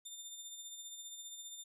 20% pulse tone with tremolo, 3600 Hz, A7, 39 cents sharp, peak -39 dBFS, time 0.05-1.64 s, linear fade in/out 10 ms, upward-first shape sine, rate 15 Hz, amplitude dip 45%, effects none

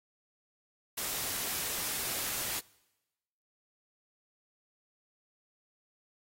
white noise, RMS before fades -35 dBFS, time 0.97-2.6 s, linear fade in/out 10 ms, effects noise-tail reverb RT60 1.0 s tail -23 dB re dry + AAC 48 kbps

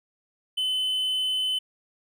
triangle tone, 3034 Hz, F#7, 43 cents sharp, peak -22 dBFS, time 0.57-1.59 s, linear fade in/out 10 ms, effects none

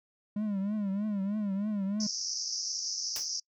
triangle tone with vibrato, 203.3 Hz, G#3, 37 cents flat, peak -27 dBFS, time 0.36-2.07 s, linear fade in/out 5 ms, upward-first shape triangle, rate 3.2 Hz, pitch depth 120 cents each way
pink band-pass noise, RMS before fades -35 dBFS, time 2-3.4 s, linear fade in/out 5 ms, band 5000 to 6100 Hz, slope 96 dB/octave
white noise with exponential decay, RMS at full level -35 dBFS, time 3.16-3.29 s, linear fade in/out 1 ms, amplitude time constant 28 ms
effects noise-tail reverb RT60 0.1 s tail -26 dB re dry

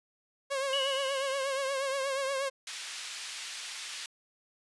sawtooth tone with vibrato, 543 Hz, C#5, 36 cents flat, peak -26 dBFS, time 0.5-2.5 s, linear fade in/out 20 ms, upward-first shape triangle, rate 8.4 Hz, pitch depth 67 cents each way
sine tone with exponential decay, 2930 Hz, F#7, 18 cents flat, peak -28 dBFS, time 0.73-2.11 s, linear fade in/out 1 ms, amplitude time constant 300 ms
pink band-pass noise, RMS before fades -41 dBFS, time 2.67-4.06 s, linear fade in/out 2 ms, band 2300 to 7500 Hz, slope 12 dB/octave
effects resampled to 24000 Hz

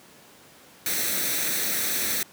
white noise with comb filter, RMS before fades -26 dBFS, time 0.86-2.23 s, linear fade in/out 2 ms, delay 0.5 ms, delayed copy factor +0.6, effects pink hiss -51 dBFS RMS until 2.32 s + high-pass 150 Hz 12 dB/octave

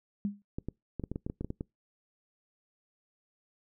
sine tone with exponential decay, 202.8 Hz, G#3, 41 cents flat, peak -25 dBFS, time 0.25-0.42 s, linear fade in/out 0 ms, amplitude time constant 35 ms
clicks, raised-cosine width 3 ms, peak -22 dBFS, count 12, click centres 0.585 / 0.686 / 0.997 / 1.038 / 1.116 / 1.159 / 1.265 / 1.299 / 1.41 / 1.446 / 1.504 / 1.609 s
effects noise-tail reverb RT60 0.2 s tail -26 dB re dry

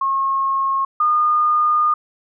sine tone pair in turn, 1084 / 1219.7 Hz, C#6 / D#6, -39 / -35 cents, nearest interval major second, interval 204 cents, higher second, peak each -16 / -13 dBFS, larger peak second, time 0.01-0.85 / 1-1.94 s, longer second, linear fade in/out 5 ms, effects none

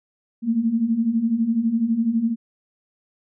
sine beating tone pair, 220 / 232 Hz, A3 / A#3, 0 / -8 cents, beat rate 12 Hz, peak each -24 / -19 dBFS, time 0.42-2.36 s, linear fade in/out 50 ms, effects none

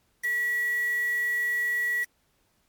sine tone with quantisation, 1936 Hz, B6, 35 cents flat, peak -24 dBFS, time 0.23-2.05 s, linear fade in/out 20 ms, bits 6, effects pink hiss -69 dBFS RMS until 2.68 s + MP3 96 kbps

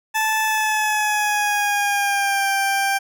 20% pulse tone with pitch glide, 874 to 787.7 Hz, A5 to G5, -12 to +8 cents, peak -13 dBFS, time 0.14-2.99 s, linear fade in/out 20 ms, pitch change -180 cents, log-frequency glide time 0.43-2.48 s, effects none

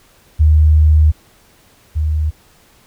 sine tone pair in turn, 77 / 77 Hz, D#2 / D#2, -17 / -17 cents, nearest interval unison, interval 0 cents, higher neither, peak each -6 / -13 dBFS, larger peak first, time 0.39-1.12 / 1.95-2.31 s, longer first, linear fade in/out 20 ms, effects pink hiss -50 dBFS RMS until 2.86 s

